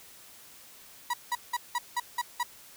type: tone bursts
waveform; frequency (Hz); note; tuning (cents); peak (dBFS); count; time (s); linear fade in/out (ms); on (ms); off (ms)
35% pulse; 969; B5; -33; -25; 7; 1.1-2.432; 5; 36; 180
effects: white hiss -52 dBFS RMS until 2.76 s